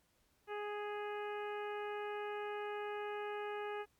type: harmonic tone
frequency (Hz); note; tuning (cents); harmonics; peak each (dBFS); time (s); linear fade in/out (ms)
415.3; G#4; 0; 1 / 2 / 3 / 4 / 5 / 6 / 7; -41 / -45 / -49 / -50 / -55 / -54 / -58; 0.47-3.86; 50
effects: pink hiss -75 dBFS RMS until 3.99 s + MP3 96 kbps